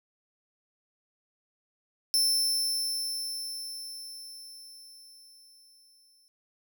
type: tone with exponential decay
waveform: sawtooth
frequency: 5330 Hz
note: E8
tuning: 18 cents sharp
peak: -19 dBFS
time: 2.14-6.28 s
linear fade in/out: 0 ms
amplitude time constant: 900 ms
effects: none